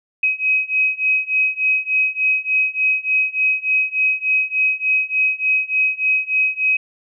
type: beating tone pair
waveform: sine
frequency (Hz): 2534 / 2537.4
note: D#7 / D#7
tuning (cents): +31 / +33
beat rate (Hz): 3.4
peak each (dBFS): -19 / -18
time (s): 0.23-6.77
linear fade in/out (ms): 5
effects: none